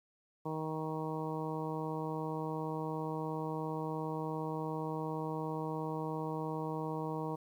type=harmonic tone; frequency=157.2 Hz; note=D#3; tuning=18 cents sharp; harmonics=1 / 2 / 3 / 4 / 5 / 6 / 7; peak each=-40 / -41 / -41 / -47 / -46 / -43 / -48 dBFS; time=0.45-7.36 s; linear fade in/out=10 ms; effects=11-bit